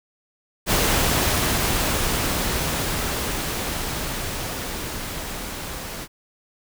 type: noise with level ramp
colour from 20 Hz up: pink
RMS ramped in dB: -19 to -33 dBFS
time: 0.66-6.08 s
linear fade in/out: 50 ms
effects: none